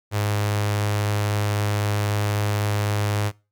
sawtooth tone with notch filter, 103.83 Hz, G#2, in tune, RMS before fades -23 dBFS, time 0.11-3.32 s, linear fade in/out 50 ms, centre 240 Hz, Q 1.1, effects noise-tail reverb RT60 0.3 s tail -24 dB re dry + Opus 48 kbps

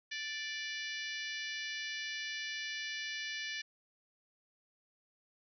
harmonic tone, 586 Hz, D5, 4 cents flat, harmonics 3 / 4 / 5 / 6 / 7 / 8 / 9 / 10, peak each -42 / -44 / -46 / -48 / -49 / -50 / -51 / -52 dBFS, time 0.11-3.62 s, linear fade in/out 10 ms, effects none

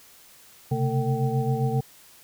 sine tone cluster, 129.2 / 136.7 / 224.6 / 451.9 / 771 Hz, C3 / C#3 / A3 / A4 / G5, -21 / -24 / +36 / +46 / -29 cents, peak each -25 / -27 / -31 / -30 / -32 dBFS, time 0.71-1.81 s, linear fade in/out 10 ms, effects white hiss -52 dBFS RMS until 2.23 s

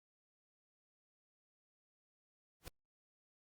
pink noise with exponential growth, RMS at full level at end -44 dBFS, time 2.6-2.68 s, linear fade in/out 0 ms, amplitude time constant 16 ms, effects Opus 48 kbps

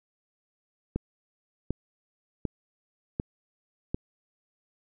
click train, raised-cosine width 3 ms, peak -15 dBFS, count 5, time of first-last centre 0.96-3.945 s, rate 1.34 Hz, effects none

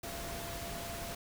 sine tone in noise, 682 Hz, F5, 41 cents flat, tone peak -45 dBFS, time 0.03-1.15 s, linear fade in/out 5 ms, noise pink, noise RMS -42 dBFS, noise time 0.03-1.15 s, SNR -6 dB, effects none

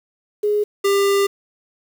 sine / square tone pair in turn, 416.8 / 398.2 Hz, G#4 / G4, +6 / +27 cents, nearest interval minor second, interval 79 cents, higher first, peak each -15 dBFS, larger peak neither, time 0.43-0.64 / 0.84-1.27 s, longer second, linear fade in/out 10 ms, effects 7-bit

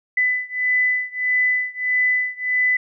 sine beating tone pair, 2000 / 2001.6 Hz, B6 / B6, +21 / +23 cents, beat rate 1.6 Hz, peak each -20 / -21 dBFS, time 0.17-2.77 s, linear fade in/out 5 ms, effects none

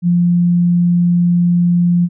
sine tone, 174.5 Hz, F3, 1 cent flat, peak -9 dBFS, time 0.02-2.09 s, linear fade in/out 50 ms, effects none

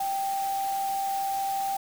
sine tone in noise, 784 Hz, G5, in tune, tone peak -26 dBFS, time 0-1.77 s, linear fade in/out 5 ms, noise white, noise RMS -40 dBFS, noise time 0-1.77 s, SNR +11 dB, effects none

